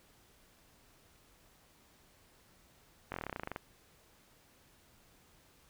slowing click train, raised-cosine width 0.5 ms, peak -23 dBFS, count 15, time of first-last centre 3.12-3.561 s, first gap 21 ms, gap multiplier 1.06, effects pink hiss -65 dBFS RMS until 5.69 s

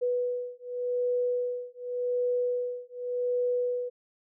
sine beating tone pair, 491.8 / 492.67 Hz, B4 / B4, -7 / -4 cents, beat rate 0.87 Hz, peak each -30 dBFS, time 0.01-3.9 s, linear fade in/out 20 ms, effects none

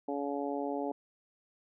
harmonic tone, 141.7 Hz, C#3, 38 cents sharp, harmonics 2 / 3 / 4 / 5 / 6, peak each -36 / -38 / -39 / -40 / -41 dBFS, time 0.08-0.92 s, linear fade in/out 5 ms, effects none

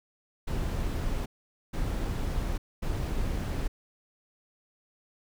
brown noise bursts at uneven times, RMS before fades -30 dBFS, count 3, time 0.47-1.26 / 1.73-2.58 / 2.82-3.68 s, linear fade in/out 10 ms, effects none

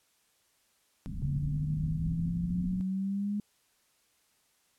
pink low-pass noise, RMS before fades -37 dBFS, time 1.06-2.81 s, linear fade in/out 0 ms, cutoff 270 Hz, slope 96 dB/octave
sine exponential sweep, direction up, 138.59 to 207.7 Hz, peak -29 dBFS, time 1.22-3.4 s, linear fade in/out 2 ms
effects white hiss -70 dBFS RMS until 4.78 s + low-pass 12000 Hz 12 dB/octave

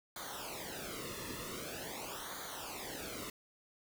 pink noise with flanger, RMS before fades -44 dBFS, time 0.16-3.3 s, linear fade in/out 2 ms, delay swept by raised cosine 0.37 to 1.33 ms, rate 0.45 Hz, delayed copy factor -0.85, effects none

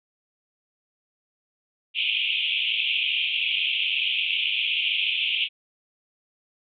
pink band-pass noise, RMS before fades -25 dBFS, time 1.94-5.49 s, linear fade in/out 50 ms, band 2400 to 3400 Hz, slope 96 dB/octave, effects none

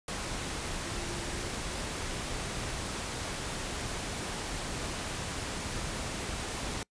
sine tone in noise, 345.8 Hz, F4, 17 cents flat, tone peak -45 dBFS, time 0.85-1.46 s, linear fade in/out 2 ms, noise pink, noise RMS -36 dBFS, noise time 0.08-6.83 s, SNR -12 dB, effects noise-tail reverb RT60 0.1 s tail -26 dB re dry + resampled to 22050 Hz

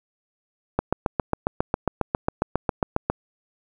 click train, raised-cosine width 1 ms, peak -6 dBFS, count 18, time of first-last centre 0.79-3.1 s, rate 7.36 Hz, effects 8-bit

